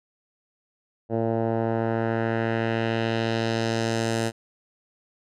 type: tone with low-pass filter sweep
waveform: 10% pulse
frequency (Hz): 113.7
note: A#2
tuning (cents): -43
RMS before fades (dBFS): -25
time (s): 1.09-4.32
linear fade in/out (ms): 50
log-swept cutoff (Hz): 610 to 9300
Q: 1.3
effects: none